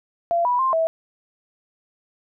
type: tone with pitch steps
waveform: sine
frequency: 684 / 981 / 1050 / 651 Hz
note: F5 / B5 / C6 / E5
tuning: -36 / -12 / +6 / -22 cents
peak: -17 dBFS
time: 0.31-0.87 s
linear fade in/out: 0 ms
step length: 140 ms
effects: none